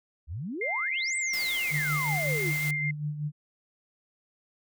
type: exponential two-way sweep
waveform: sine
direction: up then down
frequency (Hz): 66.4 to 8372 to 304.3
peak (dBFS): -32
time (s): 0.27-2.53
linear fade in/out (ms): 50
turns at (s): 1.16
type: tone with vibrato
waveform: sine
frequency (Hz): 2096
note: C7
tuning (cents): +2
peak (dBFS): -28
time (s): 0.61-2.91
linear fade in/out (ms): 5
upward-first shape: triangle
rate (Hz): 9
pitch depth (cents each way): 18
type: noise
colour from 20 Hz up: white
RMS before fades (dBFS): -38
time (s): 1.33-2.71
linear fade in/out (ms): 5
type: tone with tremolo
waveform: sine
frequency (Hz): 149.2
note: D3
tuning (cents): +28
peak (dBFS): -27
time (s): 1.7-3.32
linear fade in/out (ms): 50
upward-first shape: sine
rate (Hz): 5.3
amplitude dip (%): 60
effects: none